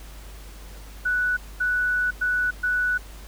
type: tone bursts at uneven times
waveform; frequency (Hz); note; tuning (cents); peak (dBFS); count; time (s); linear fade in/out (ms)
sine; 1480; F#6; 0; -20; 4; 1.05-1.37 / 1.6-2.11 / 2.21-2.51 / 2.63-2.98; 10
effects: added 50 Hz sine -39 dBFS peak until 3.27 s + pink hiss -47 dBFS RMS until 3.27 s